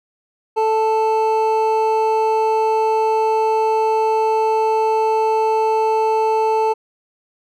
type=tone pair together; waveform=triangle; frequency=440 / 880 Hz; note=A4 / A5; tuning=0 / 0 cents; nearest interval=octave; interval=1200 cents; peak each=-15 dBFS; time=0.56-6.74 s; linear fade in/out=20 ms; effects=none